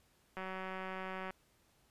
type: click train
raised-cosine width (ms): 0.5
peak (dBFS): -28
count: 177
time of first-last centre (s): 0.37-1.306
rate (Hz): 188
effects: pink hiss -71 dBFS RMS until 1.9 s + resampled to 32000 Hz